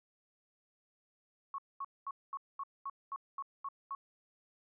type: tone bursts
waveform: sine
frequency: 1104 Hz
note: C#6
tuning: 7 cents flat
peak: -37 dBFS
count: 10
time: 1.54-3.95 s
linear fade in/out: 2 ms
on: 43 ms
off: 220 ms
effects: none